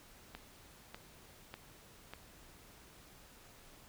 click train, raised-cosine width 0.3 ms, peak -29 dBFS, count 4, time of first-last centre 0.35-2.136 s, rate 1.68 Hz, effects pink hiss -59 dBFS RMS until 3.88 s

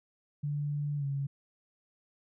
sine tone with pitch glide, 146 to 139.17 Hz, D3 to C#3, -10 to +7 cents, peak -30 dBFS, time 0.43-1.27 s, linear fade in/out 10 ms, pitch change -83 cents, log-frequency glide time 0.97-1.05 s, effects none

